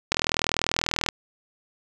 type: click train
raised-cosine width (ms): 0.2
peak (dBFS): -5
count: 40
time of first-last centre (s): 0.12-1.088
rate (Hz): 40.3
effects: none